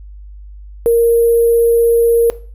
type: tone with sample-and-hold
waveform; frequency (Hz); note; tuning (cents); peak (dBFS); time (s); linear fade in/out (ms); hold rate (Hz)
sine; 466.2; A#4; 0; -7; 0.86-2.3; 0; 11025
effects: noise-tail reverb RT60 0.4 s tail -18 dB re dry + added 50 Hz sine -31 dBFS peak until 2.54 s